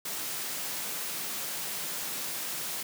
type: high-pass noise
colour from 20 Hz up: white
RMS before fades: -35 dBFS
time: 0.05-2.83 s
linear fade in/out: 5 ms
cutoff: 120 Hz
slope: 48 dB/octave
effects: none